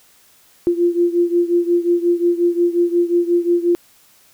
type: beating tone pair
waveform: sine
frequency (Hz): 345.2 / 350.8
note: F4 / F4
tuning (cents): -20 / +8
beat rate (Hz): 5.6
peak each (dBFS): -15 / -18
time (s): 0.67-3.75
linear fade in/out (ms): 0
effects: white hiss -52 dBFS RMS until 4.33 s